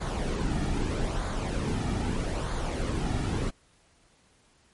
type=noise with flanger; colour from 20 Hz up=brown; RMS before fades=-29 dBFS; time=0-3.51 s; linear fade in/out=20 ms; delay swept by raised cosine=0.36 to 1.96 ms; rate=0.79 Hz; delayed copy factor=-0.5; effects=pink hiss -63 dBFS RMS until 4.73 s + MP3 48 kbps